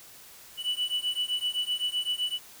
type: beating tone pair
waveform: triangle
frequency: 2960 / 2967.8 Hz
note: F#7 / F#7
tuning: 0 / +5 cents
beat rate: 7.8 Hz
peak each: -29 dBFS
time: 0.57-2.39 s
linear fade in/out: 50 ms
effects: white hiss -50 dBFS RMS until 2.6 s